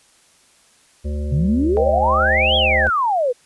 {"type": "harmonic tone", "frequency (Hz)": 73.42, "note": "D2", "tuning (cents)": 0, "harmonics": [1, 3, 5, 7, 8], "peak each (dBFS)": [-21, -31, -35, -38, -39], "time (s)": [1.04, 2.9], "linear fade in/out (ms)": 20}
{"type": "exponential two-way sweep", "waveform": "sine", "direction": "up then down", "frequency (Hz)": [127.1, 3385, 467.9], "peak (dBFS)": -15, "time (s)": [1.31, 3.33], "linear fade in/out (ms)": 20, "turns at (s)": 2.56}
{"type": "chord", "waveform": "sine", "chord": "C minor", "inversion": "none", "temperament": "just", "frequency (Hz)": [523.3, 627.9, 784.9], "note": ["C5", "Eb5", "G5"], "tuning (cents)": [0, 16, 2], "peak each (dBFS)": [-22, -22, -23], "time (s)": [1.77, 2.87], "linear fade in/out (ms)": 0}
{"effects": ["white hiss -54 dBFS RMS until 3.45 s", "resampled to 24000 Hz"]}